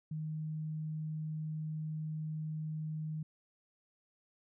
sine tone, 155.56 Hz, D#3, in tune, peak -36 dBFS, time 0.11-3.23 s, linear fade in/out 5 ms, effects none

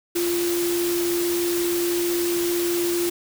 sine tone in noise, 347 Hz, F4, 11 cents flat, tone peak -21 dBFS, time 0.15-3.1 s, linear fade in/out 10 ms, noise white, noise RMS -29 dBFS, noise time 0.15-3.1 s, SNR +5 dB, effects none

